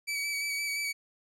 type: tone with vibrato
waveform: sawtooth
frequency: 2287 Hz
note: D7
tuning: 47 cents flat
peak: -27 dBFS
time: 0.07-0.93 s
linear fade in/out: 20 ms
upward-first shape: square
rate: 5.8 Hz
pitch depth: 17 cents each way
effects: low-pass 12000 Hz 12 dB/octave